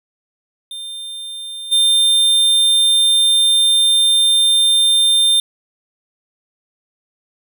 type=tone with level steps; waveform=square; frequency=3600 Hz; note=A7; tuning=39 cents sharp; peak=-27 / -11 dBFS; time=0.71-5.4 s; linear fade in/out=2 ms; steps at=1.71 s; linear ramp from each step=20 ms; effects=none